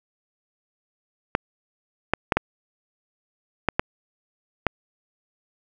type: clicks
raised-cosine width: 0.5 ms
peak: -3 dBFS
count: 7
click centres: 1.351 / 2.136 / 2.322 / 2.37 / 3.687 / 3.795 / 4.667 s
effects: none